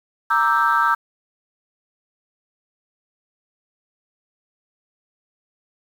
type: chord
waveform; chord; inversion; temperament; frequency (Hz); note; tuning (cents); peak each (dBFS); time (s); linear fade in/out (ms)
sine; E half-diminished seventh; second; equal; 932.3 / 1174.7 / 1318.5 / 1568; Bb5 / D6 / E6 / G6; 0 / 0 / 0 / 0; -20 / -21 / -18 / -20; 0.3-0.95; 10
effects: tanh soft clip ceiling -7 dBFS + 7-bit